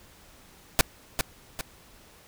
pink noise with echo, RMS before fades -18 dBFS, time 0.79-0.81 s, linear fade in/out 0 ms, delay 400 ms, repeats 2, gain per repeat -7 dB, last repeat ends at 1.61 s, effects pink hiss -54 dBFS RMS until 2.27 s

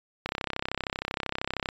click train, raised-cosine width 0.3 ms, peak -13 dBFS, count 48, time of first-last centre 0.26-1.689 s, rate 32.9 Hz, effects resampled to 16000 Hz

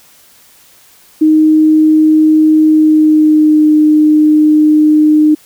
sine tone with pitch glide, 311.1 to 305.2 Hz, D#4 to D#4, 0 to -33 cents, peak -4 dBFS, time 1.21-5.35 s, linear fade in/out 10 ms, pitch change -33 cents, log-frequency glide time 2.66-3.7 s, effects white hiss -44 dBFS RMS until 5.45 s

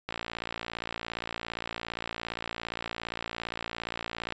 click train, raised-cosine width 0.3 ms, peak -17 dBFS, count 244, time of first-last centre 0.09-4.323 s, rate 57.4 Hz, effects resampled to 16000 Hz

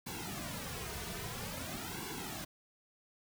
pink noise with flanger, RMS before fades -42 dBFS, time 0.06-2.45 s, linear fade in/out 10 ms, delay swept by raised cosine 1.6 to 3.7 ms, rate 0.5 Hz, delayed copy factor -0.95, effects none

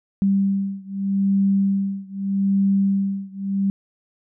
sine beating tone pair, 196 / 196.81 Hz, G3 / G3, 0 / +7 cents, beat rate 0.81 Hz, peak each -20 / -21 dBFS, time 0.22-3.7 s, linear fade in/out 0 ms, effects none

